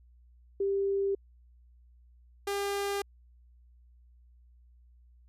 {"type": "tone pair in turn", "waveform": ["sine", "sawtooth"], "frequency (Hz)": [394.6, 401], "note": ["G4", "G4"], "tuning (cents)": [11, 39], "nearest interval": "unison", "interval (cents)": 28, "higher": "second", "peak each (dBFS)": -26, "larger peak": "neither", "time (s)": [[0.6, 1.15], [2.47, 3.02]], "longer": "neither", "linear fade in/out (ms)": 5, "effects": ["added 60 Hz sine -56 dBFS peak until 5.28 s", "resampled to 32000 Hz"]}